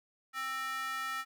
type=tone with high-pass filter; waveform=square; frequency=263.9 Hz; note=C4; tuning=15 cents sharp; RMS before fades=-37 dBFS; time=0.33-1.25 s; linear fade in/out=50 ms; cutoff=1500 Hz; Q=6.9; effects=none